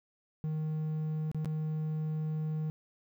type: tone with dropouts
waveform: triangle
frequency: 155.56 Hz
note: D#3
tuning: in tune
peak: -29 dBFS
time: 0.44-2.7 s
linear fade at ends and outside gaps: 0 ms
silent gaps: 1.315-1.346 / 1.447-1.457 s
effects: 11-bit